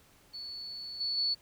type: tone with level steps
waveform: sine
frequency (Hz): 4435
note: C#8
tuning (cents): 0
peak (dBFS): -39 / -30 / -27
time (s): 0.33-1.35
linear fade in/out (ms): 20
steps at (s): 1 / 1.17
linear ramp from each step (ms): 10
effects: pink hiss -62 dBFS RMS until 1.41 s